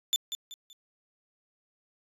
35% pulse tone with echo, 3520 Hz, A7, in tune, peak -21 dBFS, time 0.13-0.16 s, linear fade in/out 0 ms, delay 190 ms, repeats 3, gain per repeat -9 dB, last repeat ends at 0.73 s, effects resampled to 32000 Hz

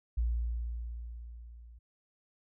sine tone with level ramp, 58.27 Hz, A#1, in tune, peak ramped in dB -26 to -50 dBFS, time 0.17-1.79 s, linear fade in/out 10 ms, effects none

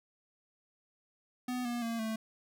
square tone with pitch steps, 249.5 / 239.6 / 230.1 / 221 Hz, B3 / A#3 / A#3 / A3, +18 / +48 / -22 / +8 cents, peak -34 dBFS, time 1.48-2.16 s, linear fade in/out 5 ms, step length 170 ms, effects none

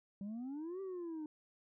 sine exponential two-way sweep, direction up then down, 193 to 392 to 300.8 Hz, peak -38 dBFS, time 0.21-1.26 s, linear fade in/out 2 ms, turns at 0.81 s, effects tanh soft clip ceiling -40 dBFS

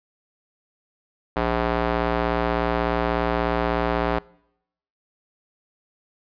square tone with band-pass filter, 58.27 Hz, A#1, in tune, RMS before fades -23 dBFS, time 1.36-4.19 s, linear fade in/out 5 ms, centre 830 Hz, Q 0.78, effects noise-tail reverb RT60 0.8 s tail -24 dB re dry + resampled to 11025 Hz

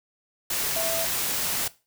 sine tone in noise, 659.3 Hz, E5, in tune, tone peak -27 dBFS, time 0.76-1.05 s, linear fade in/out 5 ms, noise white, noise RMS -27 dBFS, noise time 0.5-1.68 s, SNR -3 dB, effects noise-tail reverb RT60 0.3 s tail -19 dB re dry

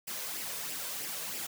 white noise with flanger, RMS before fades -38 dBFS, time 0.07-1.47 s, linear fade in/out 10 ms, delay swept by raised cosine 0.38 to 1.98 ms, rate 3.1 Hz, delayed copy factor +0.5, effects high-pass 150 Hz 12 dB/octave

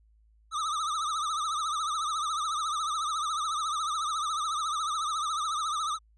square tone with vibrato, 1244.5 Hz, D#6, in tune, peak -29 dBFS, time 0.51-5.99 s, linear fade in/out 50 ms, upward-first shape triangle, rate 14 Hz, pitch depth 130 cents each way, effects added 54 Hz sine -59 dBFS peak until 6.17 s + resampled to 22050 Hz

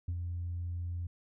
sine tone with ADSR envelope, 86.9 Hz, F2, 8 cents flat, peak -28 dBFS, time 0.08-1.07 s, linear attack 6 ms, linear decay 60 ms, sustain -5 dB, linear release 6 ms, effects tanh soft clip ceiling -30 dBFS

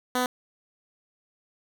10% pulse tone, 250.5 Hz, B3, 25 cents sharp, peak -15 dBFS, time 0.15-0.26 s, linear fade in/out 2 ms, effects none

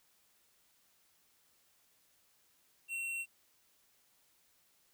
sine tone with tanh clipping, 2723 Hz, F7, 44 cents flat, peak -38 dBFS, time 2.88-3.26 s, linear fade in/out 50 ms, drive 14 dB, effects white hiss -71 dBFS RMS until 4.93 s

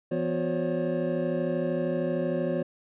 triangle tone cluster, 167.7 / 247.4 / 361.2 / 535 / 568 Hz, E3 / B3 / F#4 / C5 / C#5, +30 / +3 / -42 / +38 / +42 cents, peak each -30 dBFS, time 0.11-2.63 s, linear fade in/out 10 ms, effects resampled to 8000 Hz

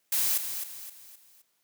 blue noise with echo, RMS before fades -26 dBFS, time 0.12-0.38 s, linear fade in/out 5 ms, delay 260 ms, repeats 4, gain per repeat -8 dB, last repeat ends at 1.42 s, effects white hiss -73 dBFS RMS until 1.63 s + high-pass 150 Hz 12 dB/octave

